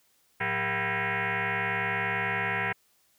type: tone with frequency modulation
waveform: sine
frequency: 109.9 Hz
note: A2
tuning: 2 cents flat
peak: -26 dBFS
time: 0.4-2.73 s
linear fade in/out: 10 ms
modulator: 291 Hz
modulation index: 7.8
effects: white hiss -67 dBFS RMS until 3.18 s